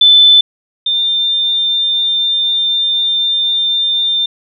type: tone pair in turn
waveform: sine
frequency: 3520 / 3598 Hz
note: A7 / A7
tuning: 0 / +38 cents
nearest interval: unison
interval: 38 cents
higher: second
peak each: -3 / -11 dBFS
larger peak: first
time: 0.01-0.41 / 0.86-4.26 s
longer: second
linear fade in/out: 5 ms
effects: none